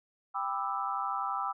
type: chord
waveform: sine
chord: E minor seventh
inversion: first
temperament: just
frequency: 791.1 / 988.9 / 1186.7 / 1318.5 Hz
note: G5 / B5 / D6 / E6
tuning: +16 / +2 / +18 / 0 cents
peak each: -36 / -37 / -36 / -35 dBFS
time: 0.34-1.53 s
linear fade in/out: 20 ms
effects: none